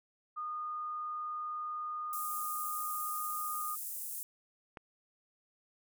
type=tone; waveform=sine; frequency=1226 Hz; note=D#6; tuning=26 cents flat; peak=-36 dBFS; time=0.36-3.76 s; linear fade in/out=20 ms
type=high-pass noise; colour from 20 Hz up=pink; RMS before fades=-41 dBFS; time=2.13-4.23 s; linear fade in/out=0 ms; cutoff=9000 Hz; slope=24 dB/octave
type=click; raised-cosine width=0.5 ms; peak=-30 dBFS; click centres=4.772 s
effects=none